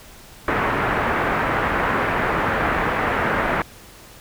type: low-pass noise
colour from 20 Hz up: white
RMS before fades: -21 dBFS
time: 0.48-3.62 s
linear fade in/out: 2 ms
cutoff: 1800 Hz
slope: 24 dB/octave
effects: pink hiss -44 dBFS RMS until 4.2 s